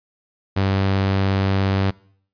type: tone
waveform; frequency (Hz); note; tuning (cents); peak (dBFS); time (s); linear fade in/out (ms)
sawtooth; 97; G2; -18; -13; 0.56-1.91; 10
effects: noise-tail reverb RT60 0.6 s tail -23 dB re dry + resampled to 11025 Hz